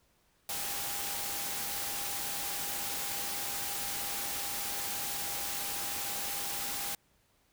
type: tone in noise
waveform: sine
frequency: 804 Hz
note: G5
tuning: 44 cents sharp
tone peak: -46 dBFS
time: 0.49-6.95 s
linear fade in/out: 2 ms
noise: white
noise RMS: -36 dBFS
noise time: 0.49-6.95 s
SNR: -13 dB
effects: pink hiss -70 dBFS RMS until 7.52 s